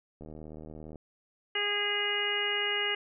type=click train; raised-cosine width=2 ms; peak=-32 dBFS; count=59; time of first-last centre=0.21-0.957 s; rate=77.6 Hz
type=harmonic tone; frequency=411 Hz; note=G#4; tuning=18 cents flat; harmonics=1 / 2 / 3 / 4 / 5 / 6 / 7; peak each=-36 / -41 / -41 / -36 / -33 / -41 / -31 dBFS; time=1.55-2.95 s; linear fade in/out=5 ms
effects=none